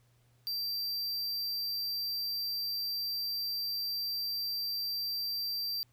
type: tone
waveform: square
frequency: 4699 Hz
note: D8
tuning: in tune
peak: -33 dBFS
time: 0.47-5.83 s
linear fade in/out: 0 ms
effects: added 120 Hz sine -65 dBFS peak until 5.92 s + pink hiss -72 dBFS RMS until 5.92 s